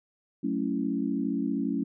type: chord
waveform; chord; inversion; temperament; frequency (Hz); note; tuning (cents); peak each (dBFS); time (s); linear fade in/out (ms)
sine; F# minor seventh; none; equal; 185 / 220 / 277.2 / 329.6; F#3 / A3 / C#4 / E4; 0 / 0 / 0 / 0; -34 / -31 / -29 / -35; 0.43-1.84; 10
effects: none